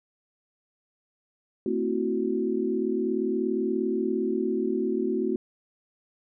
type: chord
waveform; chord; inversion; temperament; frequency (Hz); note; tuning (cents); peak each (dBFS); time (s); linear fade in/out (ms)
sine; F# half-diminished seventh; first; equal with one note detuned; 224.5 / 261.6 / 329.6 / 370; A3 / C4 / E4 / F#4; +35 / 0 / 0 / 0; -30 / -31 / -31 / -27; 1.66-5.36; 2
effects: none